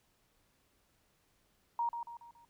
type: tone with echo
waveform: sine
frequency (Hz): 940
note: A#5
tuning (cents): +14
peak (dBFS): -30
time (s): 1.79-1.89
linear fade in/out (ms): 2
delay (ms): 140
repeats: 4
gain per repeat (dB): -7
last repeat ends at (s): 2.45
effects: pink hiss -73 dBFS RMS until 2.49 s